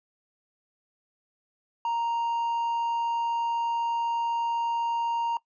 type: tone with hard clipping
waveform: sine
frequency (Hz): 932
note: A#5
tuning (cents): -1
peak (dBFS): -26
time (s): 1.85-5.37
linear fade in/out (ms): 2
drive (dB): 3
effects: noise-tail reverb RT60 0.1 s tail -20 dB re dry + resampled to 16000 Hz